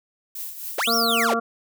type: noise with tremolo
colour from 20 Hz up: violet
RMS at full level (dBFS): -31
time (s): 0.35-1.26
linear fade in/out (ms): 5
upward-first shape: triangle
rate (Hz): 3.8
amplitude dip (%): 65
type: linear two-way sweep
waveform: 45% pulse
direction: up then down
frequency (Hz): 311.1 to 5740 to 311.1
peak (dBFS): -21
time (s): 0.78-1.34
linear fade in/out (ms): 5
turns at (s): 0.95
type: harmonic tone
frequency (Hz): 230.7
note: A#3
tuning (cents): -18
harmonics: 1 / 2 / 3 / 5 / 6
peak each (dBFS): -27 / -27 / -27 / -27 / -27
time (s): 0.87-1.4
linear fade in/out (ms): 10
effects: none